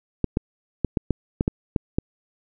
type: clicks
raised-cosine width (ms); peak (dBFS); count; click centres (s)
3; -7; 9; 0.243 / 0.371 / 0.847 / 0.972 / 1.107 / 1.409 / 1.479 / 1.762 / 1.985
effects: none